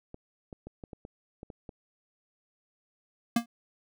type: clicks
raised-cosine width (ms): 2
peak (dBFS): -29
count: 9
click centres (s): 0.144 / 0.528 / 0.67 / 0.838 / 0.932 / 1.051 / 1.431 / 1.502 / 1.692
type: tone with exponential decay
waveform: square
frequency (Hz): 234.3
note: A#3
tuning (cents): +9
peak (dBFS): -20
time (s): 3.36-3.46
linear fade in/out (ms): 5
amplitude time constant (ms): 21
effects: none